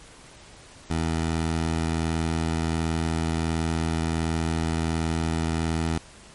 15% pulse tone, 81.4 Hz, E2, 21 cents flat, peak -17 dBFS, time 0.9-5.98 s, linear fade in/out 5 ms, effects pink hiss -48 dBFS RMS until 6.34 s + MP3 48 kbps

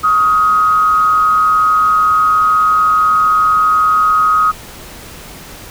sine tone with frequency modulation, 1258 Hz, D#6, 19 cents sharp, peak -8 dBFS, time 0.03-4.52 s, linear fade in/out 20 ms, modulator 143 Hz, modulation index 0.4, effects pink hiss -33 dBFS RMS until 5.7 s

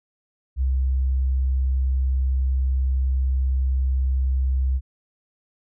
sine tone, 65.41 Hz, C2, in tune, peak -18 dBFS, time 0.56-4.81 s, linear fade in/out 50 ms, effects none

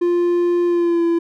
triangle tone with pitch glide, 349.2 to 337.7 Hz, F4 to E4, 0 to +42 cents, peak -12 dBFS, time 0.01-1.19 s, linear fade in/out 10 ms, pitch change -58 cents, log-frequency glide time 0.66-1.04 s, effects none

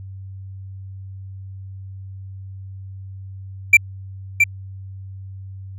triangle tone with echo, 2349 Hz, D7, in tune, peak -3 dBFS, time 3.73-3.77 s, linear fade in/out 5 ms, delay 670 ms, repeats 1, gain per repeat -5 dB, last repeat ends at 4.44 s, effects added 96 Hz sine -32 dBFS peak until 5.78 s

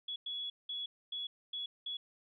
sine tone bursts at uneven times, 3377 Hz, G#7, 28 cents sharp, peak -37 dBFS, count 6, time 0.08-0.16 / 0.26-0.5 / 0.69-0.86 / 1.12-1.27 / 1.53-1.66 / 1.86-1.97 s, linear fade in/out 5 ms, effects none

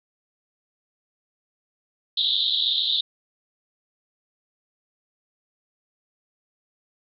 pink band-pass noise, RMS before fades -23 dBFS, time 2.17-3.01 s, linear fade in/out 5 ms, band 3400 to 4000 Hz, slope 96 dB/octave, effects none

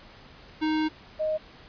square / sine tone pair in turn, 311.1 / 622.2 Hz, D#4 / D#5, 0 / 0 cents, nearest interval octave, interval 1200 cents, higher second, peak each -24 dBFS, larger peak neither, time 0.61-0.89 / 1.19-1.38 s, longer first, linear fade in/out 20 ms, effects pink hiss -50 dBFS RMS until 1.68 s + resampled to 11025 Hz

